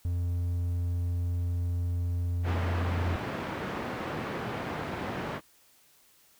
triangle tone, 87.31 Hz, F2, in tune, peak -25 dBFS, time 0.05-3.16 s, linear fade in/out 0 ms
pink band-pass noise, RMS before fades -35 dBFS, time 2.43-5.41 s, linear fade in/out 50 ms, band 120 to 1900 Hz, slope 12 dB/octave
effects white hiss -62 dBFS RMS until 6.39 s

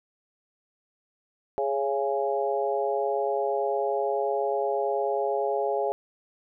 harmonic tone with a mistuned harmonic, 138.4 Hz, C#3, 2 cents flat, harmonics 3 / 4 / 5 / 6, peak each -28 / -29 / -30 / -31 dBFS, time 1.58-5.92 s, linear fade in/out 0 ms, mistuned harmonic 5, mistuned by -24 cents, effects none

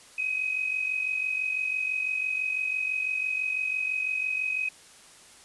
sine tone pair together, 2489 / 2535 Hz, D#7 / D#7, 0 / +32 cents, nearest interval unison, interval 32 cents, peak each -33 / -27 dBFS, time 0.18-4.69 s, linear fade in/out 5 ms, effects white hiss -52 dBFS RMS until 5.44 s + resampled to 24000 Hz

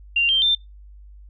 sine tone with pitch steps, 2776 / 3152 / 3579 Hz, F7 / G7 / A7, -11 / +9 / +29 cents, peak -15 dBFS, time 0.16-0.55 s, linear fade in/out 5 ms, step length 130 ms, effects noise-tail reverb RT60 0.2 s tail -24 dB re dry + added 50 Hz sine -41 dBFS peak until 1.29 s

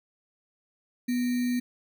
sine tone with sample-and-hold, 245.7 Hz, B3, 9 cents flat, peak -24 dBFS, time 1.08-1.6 s, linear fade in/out 10 ms, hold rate 2100 Hz, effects none

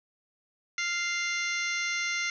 harmonic tone, 697 Hz, F5, 4 cents flat, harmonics 2 / 3 / 4 / 5 / 6 / 7 / 8 / 9, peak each -36 / -30 / -39 / -42 / -40 / -48 / -40 / -39 dBFS, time 0.78-2.3 s, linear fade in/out 2 ms, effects none

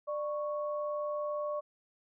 sine tone pair together, 594.3 / 1108 Hz, D5 / C#6, +20 / -1 cents, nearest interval major seventh, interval 1079 cents, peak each -33 / -39 dBFS, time 0.07-1.61 s, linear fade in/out 20 ms, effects none

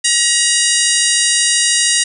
harmonic tone, 953 Hz, A#5, 38 cents sharp, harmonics 2 / 3 / 4 / 5 / 6 / 7 / 8 / 9 / 10, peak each -20 / -20 / -20 / -20 / -20 / -20 / -20 / -20 / -20 dBFS, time 0.04-2.04 s, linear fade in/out 10 ms, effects none

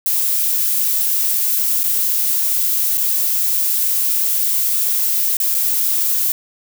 violet noise with dropouts, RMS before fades -17 dBFS, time 0.06-6.32 s, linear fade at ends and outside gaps 1 ms, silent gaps 1.833-1.839 / 2.974-2.978 / 5.369-5.401 / 5.544-5.548 s, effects none

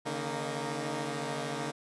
10% pulse tone cluster, 141 / 154.5 / 231.8 / 310.1 Hz, C#3 / D#3 / A#3 / D#4, +30 / -12 / -10 / -6 cents, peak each -29 / -32 / -30 / -33 dBFS, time 0.05-1.72 s, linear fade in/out 20 ms, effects resampled to 24000 Hz

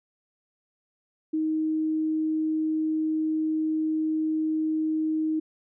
sine tone, 313.7 Hz, D#4, 14 cents sharp, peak -23 dBFS, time 1.33-5.4 s, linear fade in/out 10 ms, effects none

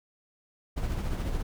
brown noise with tremolo, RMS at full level -28 dBFS, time 0.76-1.43 s, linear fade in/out 20 ms, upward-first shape triangle, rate 14 Hz, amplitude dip 50%, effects none

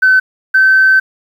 sine tone pair in turn, 1522 / 1539.7 Hz, F#6 / G6, +48 / -32 cents, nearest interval unison, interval 20 cents, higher second, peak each -4 dBFS, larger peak neither, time 0.02-0.2 / 0.54-1 s, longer second, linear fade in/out 10 ms, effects tanh soft clip ceiling -1 dBFS + 7-bit

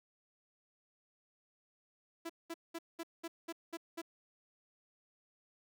sawtooth tone bursts, 333.1 Hz, E4, 18 cents sharp, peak -36 dBFS, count 8, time 2.25-4.018 s, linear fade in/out 10 ms, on 46 ms, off 200 ms, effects none

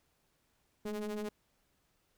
square ring-modulated tone, 103.83 Hz, G#2, in tune, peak -34 dBFS, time 0.85-1.29 s, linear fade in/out 5 ms, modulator 318 Hz, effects pink hiss -75 dBFS RMS until 2.17 s

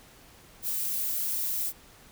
violet noise with amplitude modulation, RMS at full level -29 dBFS, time 0.62-1.73 s, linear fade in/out 50 ms, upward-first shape sine, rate 164 Hz, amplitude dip 25%, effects pink hiss -54 dBFS RMS until 2.11 s

